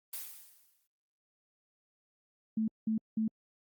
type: noise with exponential decay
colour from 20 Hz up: blue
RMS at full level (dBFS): -38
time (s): 0.13-0.87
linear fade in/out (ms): 5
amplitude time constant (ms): 160
type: tone bursts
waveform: sine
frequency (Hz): 220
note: A3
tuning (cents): 0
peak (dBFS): -28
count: 3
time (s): 2.57-3.28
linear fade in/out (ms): 5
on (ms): 110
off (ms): 190
effects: Opus 24 kbps